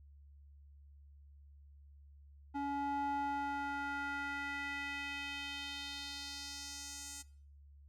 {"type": "tone with band-pass filter sweep", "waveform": "square", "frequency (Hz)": 282.3, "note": "C#4", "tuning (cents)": 32, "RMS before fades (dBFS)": -41, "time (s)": [2.54, 7.23], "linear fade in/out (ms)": 20, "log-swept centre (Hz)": [630, 7600], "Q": 2.3, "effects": ["noise-tail reverb RT60 0.5 s tail -20 dB re dry", "added 71 Hz sine -56 dBFS peak until 7.88 s"]}